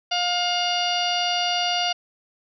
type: harmonic tone with a mistuned harmonic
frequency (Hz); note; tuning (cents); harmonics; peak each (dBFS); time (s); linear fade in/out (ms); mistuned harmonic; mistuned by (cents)
710; F5; +28; 1 / 2 / 3 / 4 / 5 / 6 / 7 / 8; -25 / -32 / -34 / -25 / -33 / -36 / -29 / -36; 0.11-1.93; 10; 7; -79
effects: none